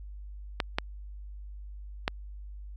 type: clicks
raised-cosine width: 0.3 ms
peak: -10 dBFS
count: 3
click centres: 0.602 / 0.785 / 2.079 s
effects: added 50 Hz sine -40 dBFS peak until 2.76 s